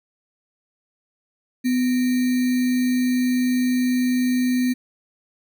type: tone with sample-and-hold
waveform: sine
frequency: 250.7 Hz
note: B3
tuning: 26 cents sharp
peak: -17 dBFS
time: 1.64-4.74 s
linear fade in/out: 20 ms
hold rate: 2100 Hz
effects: none